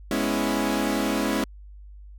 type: chord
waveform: sawtooth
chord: C# minor seventh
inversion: second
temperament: equal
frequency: 207.7 / 246.9 / 277.2 / 329.6 Hz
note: G#3 / B3 / C#4 / E4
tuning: 0 / 0 / 0 / 0 cents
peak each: -24 / -26 / -23 / -25 dBFS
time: 0.11-1.44 s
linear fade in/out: 2 ms
effects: added 50 Hz sine -41 dBFS peak until 2.18 s